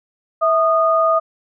sine tone pair together, 652 / 1230.8 Hz, E5 / D#6, -19 / -19 cents, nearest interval major seventh, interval 1100 cents, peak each -15 dBFS, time 0.41-1.2 s, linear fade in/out 20 ms, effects none

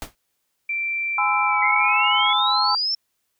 pink noise with exponential decay, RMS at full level -28 dBFS, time 0.02-0.15 s, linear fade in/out 0 ms, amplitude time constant 27 ms
sine tone with pitch glide, 2349 to 2192 Hz, D7 to C#7, 0 to -20 cents, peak -22 dBFS, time 0.69-2.33 s, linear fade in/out 5 ms, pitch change -120 cents, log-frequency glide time 1.46-1.78 s
sine chord, Ab augmented, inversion none, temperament equal with one note detuned, 830.6 / 1020.8 / 1318.5 Hz, Ab5 / C6 / E6, 0 / -43 / 0 cents, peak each -23 dBFS, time 1.18-2.75 s, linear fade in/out 2 ms
sine exponential sweep, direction up, 2033 to 5440 Hz, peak -20 dBFS, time 1.62-2.95 s, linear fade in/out 5 ms
effects white hiss -73 dBFS RMS until 3.39 s

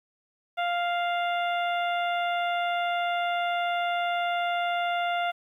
harmonic tone, 698.5 Hz, F5, in tune, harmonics 1 / 2 / 3 / 4 / 5, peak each -26 / -32 / -36 / -38 / -40 dBFS, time 0.57-5.32 s, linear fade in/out 20 ms, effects 10-bit

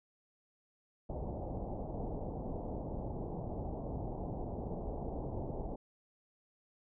pink low-pass noise, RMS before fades -40 dBFS, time 1.09-5.76 s, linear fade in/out 10 ms, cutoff 840 Hz, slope 48 dB/octave, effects none

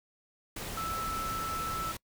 sine tone in noise, 1318.5 Hz, E6, in tune, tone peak -33 dBFS, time 0.77-1.92 s, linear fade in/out 5 ms, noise pink, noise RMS -39 dBFS, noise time 0.56-1.97 s, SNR +3 dB, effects noise-tail reverb RT60 0.1 s tail -25 dB re dry

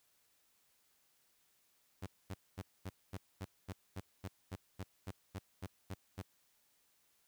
sawtooth tone bursts, 95.2 Hz, F#2, 50 cents sharp, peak -37 dBFS, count 16, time 2.02-6.222 s, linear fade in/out 10 ms, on 47 ms, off 230 ms, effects white hiss -74 dBFS RMS until 7.27 s

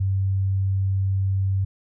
sine tone, 96.5 Hz, G2, 27 cents flat, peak -19 dBFS, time 0-1.65 s, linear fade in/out 10 ms, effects none

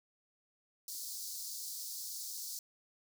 pink high-pass noise, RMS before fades -43 dBFS, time 0.88-2.59 s, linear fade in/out 2 ms, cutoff 4400 Hz, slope 48 dB/octave, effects none

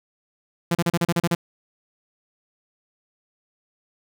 sawtooth tone bursts, 170.9 Hz, F3, 37 cents flat, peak -14 dBFS, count 9, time 0.71-1.35 s, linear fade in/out 5 ms, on 40 ms, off 35 ms, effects none

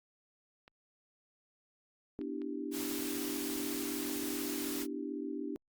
clicks, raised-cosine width 0.3 ms, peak -39 dBFS, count 6, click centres 0.679 / 2.214 / 2.418 / 2.912 / 3.132 / 3.532 s
sine chord, E minor seventh, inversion second, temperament equal, 246.9 / 293.7 / 329.6 / 392 Hz, B3 / D4 / E4 / G4, 0 / 0 / 0 / 0 cents, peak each -43 / -39 / -44 / -43 dBFS, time 2.19-5.56 s, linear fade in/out 0 ms
white noise, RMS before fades -41 dBFS, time 2.71-4.87 s, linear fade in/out 50 ms
effects Opus 48 kbps

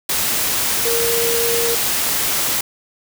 sine tone in noise, 466.2 Hz, A#4, in tune, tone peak -19 dBFS, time 0.85-1.75 s, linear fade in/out 5 ms, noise white, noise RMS -19 dBFS, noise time 0.09-2.61 s, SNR -3 dB, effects none

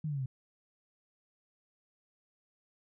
sine exponential sweep, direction down, 159.3 to 125.9 Hz, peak -32 dBFS, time 0.04-0.26 s, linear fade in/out 5 ms, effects none

